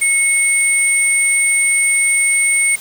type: tone pair together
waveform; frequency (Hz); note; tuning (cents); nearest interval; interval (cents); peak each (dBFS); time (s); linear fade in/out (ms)
sine; 2200 / 8800; C#7 / C#9; -14 / -14; 2 octaves; 2400; -14; 0.01-2.76; 10
effects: white hiss -34 dBFS RMS until 2.8 s